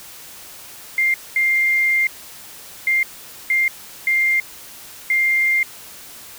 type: tone bursts at uneven times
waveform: sine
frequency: 2106 Hz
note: C7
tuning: 11 cents sharp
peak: -14 dBFS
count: 6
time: 0.98-1.14 / 1.36-2.07 / 2.87-3.03 / 3.5-3.68 / 4.07-4.4 / 5.1-5.63 s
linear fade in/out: 2 ms
effects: white hiss -39 dBFS RMS until 6.38 s